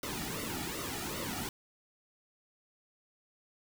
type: noise with flanger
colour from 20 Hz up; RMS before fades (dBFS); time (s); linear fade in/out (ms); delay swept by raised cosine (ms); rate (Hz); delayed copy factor
pink; -38; 0.03-1.49; 2; 1.2 to 1.94; 2.6; -0.8
effects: none